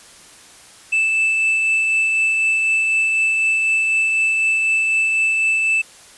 triangle tone with tremolo, 2637 Hz, E7, in tune, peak -12 dBFS, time 0.92-5.82 s, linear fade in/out 10 ms, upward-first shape triangle, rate 4 Hz, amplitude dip 25%, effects white hiss -44 dBFS RMS until 6.17 s + resampled to 24000 Hz

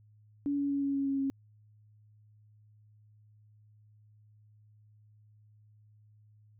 sine tone with pitch steps, 284.7 / 282.6 / 280.5 / 278.4 / 276.3 / 274.2 / 272.2 Hz, C#4 / C#4 / C#4 / C#4 / C#4 / C#4 / C#4, +46 / +34 / +21 / +8 / -6 / -19 / -31 cents, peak -28 dBFS, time 0.46-1.3 s, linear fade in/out 0 ms, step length 120 ms, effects added 106 Hz sine -58 dBFS peak until 6.59 s

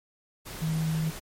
sine tone in noise, 159.4 Hz, D#3, 42 cents sharp, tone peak -25 dBFS, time 0.61-1.11 s, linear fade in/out 20 ms, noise pink, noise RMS -40 dBFS, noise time 0.45-1.2 s, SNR +12 dB, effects MP3 64 kbps

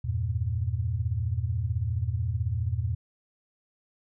sine chord, E diminished, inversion none, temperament equal, 82.41 / 98 / 116.54 Hz, E2 / G2 / Bb2, 0 / 0 / 0 cents, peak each -30 / -31 / -29 dBFS, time 0.04-2.95 s, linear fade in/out 10 ms, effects none

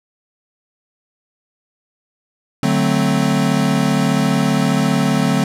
square chord, D dominant seventh, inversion none, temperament equal, 146.83 / 185 / 220 / 261.6 Hz, D3 / F#3 / A3 / C4, 0 / 0 / 0 / 0 cents, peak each -20 dBFS, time 2.63-5.44 s, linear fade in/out 2 ms, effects low-pass 11000 Hz 12 dB/octave

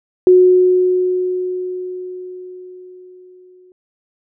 sine tone with exponential decay, 365.6 Hz, F#4, 21 cents flat, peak -4 dBFS, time 0.27-3.72 s, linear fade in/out 1 ms, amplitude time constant 750 ms, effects none

